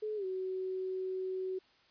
sine tone with pitch glide, 428 to 374.8 Hz, A4 to F#4, -48 to +22 cents, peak -34 dBFS, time 0.02-1.59 s, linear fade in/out 10 ms, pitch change -230 cents, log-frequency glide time 0.16-0.25 s, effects white hiss -66 dBFS RMS until 1.9 s + resampled to 11025 Hz

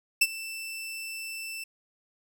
sawtooth tone with ADSR envelope, 2663 Hz, E7, 17 cents sharp, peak -13 dBFS, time 0.21-1.64 s, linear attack 9 ms, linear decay 43 ms, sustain -19 dB, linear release 5 ms, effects none

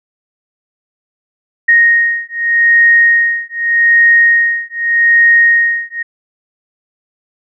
sine beating tone pair, 1864.7 / 1865.53 Hz, A#6 / A#6, 0 / +1 cents, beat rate 0.83 Hz, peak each -10 dBFS, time 1.68-6.03 s, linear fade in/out 10 ms, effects none

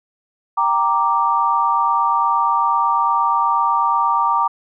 sine chord, G minor, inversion none, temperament equal, 784 / 932.3 / 1174.7 Hz, G5 / Bb5 / D6, 0 / 0 / 0 cents, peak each -23 / -17 / -17 dBFS, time 0.57-4.48 s, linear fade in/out 10 ms, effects none

